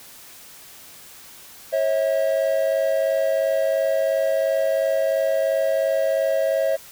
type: tone pair together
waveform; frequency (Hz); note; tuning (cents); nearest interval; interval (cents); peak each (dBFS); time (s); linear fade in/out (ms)
triangle; 544.1 / 647; C#5 / E5; -32 / -32; minor third; 300; -19; 1.72-6.77; 20
effects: white hiss -44 dBFS RMS until 6.91 s